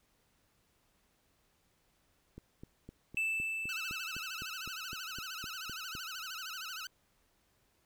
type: click train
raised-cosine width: 3 ms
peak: -34 dBFS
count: 15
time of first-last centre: 2.38-5.951 s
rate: 3.92 Hz
type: tone with exponential decay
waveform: triangle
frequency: 2642 Hz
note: E7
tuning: 3 cents sharp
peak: -28 dBFS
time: 3.17-6.21 s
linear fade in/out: 1 ms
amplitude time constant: 660 ms
type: tone with vibrato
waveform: 15% pulse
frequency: 1396.9 Hz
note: F6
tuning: in tune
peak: -34 dBFS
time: 3.69-6.87 s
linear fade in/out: 2 ms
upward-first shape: sine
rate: 13 Hz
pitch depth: 170 cents each way
effects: pink hiss -73 dBFS RMS until 7.85 s